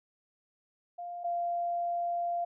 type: tone pair in turn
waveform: sine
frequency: 700 / 693.2 Hz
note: F5 / F5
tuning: +4 / -13 cents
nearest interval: unison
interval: 17 cents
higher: first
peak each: -37 / -29 dBFS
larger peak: second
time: 0.98-1.24 / 1.24-2.45 s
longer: second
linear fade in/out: 10 ms
effects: none